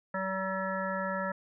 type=harmonic tone; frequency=190.5 Hz; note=G3; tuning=49 cents flat; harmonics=1 / 3 / 5 / 7 / 9 / 10; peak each=-37 / -35 / -38 / -37 / -38 / -46 dBFS; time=0.14-1.32 s; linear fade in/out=5 ms; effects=none